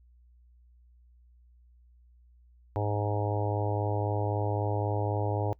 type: harmonic tone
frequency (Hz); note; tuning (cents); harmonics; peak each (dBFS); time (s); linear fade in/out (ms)
103.83; G#2; 0; 1 / 3 / 4 / 5 / 6 / 7 / 8 / 9; -29 / -38 / -36 / -37 / -38 / -39 / -37 / -41; 2.76-5.53; 0
effects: noise-tail reverb RT60 0.1 s tail -23 dB re dry + added 60 Hz sine -56 dBFS peak until 5.59 s